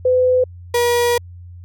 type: tone pair in turn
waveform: sine / 35% pulse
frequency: 506 / 479.7 Hz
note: B4 / A#4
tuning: +42 / +50 cents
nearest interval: minor second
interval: 92 cents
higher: first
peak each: -11 / -12 dBFS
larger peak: first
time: 0.05-0.44 / 0.74-1.18 s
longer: second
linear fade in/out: 5 ms
effects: added 88 Hz sine -34 dBFS peak until 1.64 s